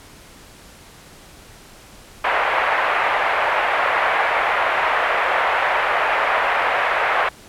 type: band-pass noise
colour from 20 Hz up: pink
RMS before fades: -19 dBFS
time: 2.24-7.29 s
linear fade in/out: 5 ms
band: 610 to 2300 Hz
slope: 24 dB/octave
effects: pink hiss -44 dBFS RMS until 7.48 s + low-pass 12000 Hz 12 dB/octave